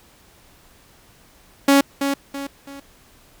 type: tone with echo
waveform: sawtooth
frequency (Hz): 278.2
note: C#4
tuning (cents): +6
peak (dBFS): -7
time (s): 1.68-1.81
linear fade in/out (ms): 5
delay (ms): 330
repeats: 3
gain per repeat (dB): -8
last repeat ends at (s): 2.8
effects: pink hiss -52 dBFS RMS until 3.4 s